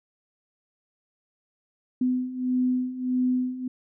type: beating tone pair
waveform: sine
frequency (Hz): 251.6 / 253.2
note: B3 / B3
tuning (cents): +32 / +43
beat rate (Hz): 1.6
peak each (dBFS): -28 / -24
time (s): 2.01-3.68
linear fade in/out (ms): 5
effects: none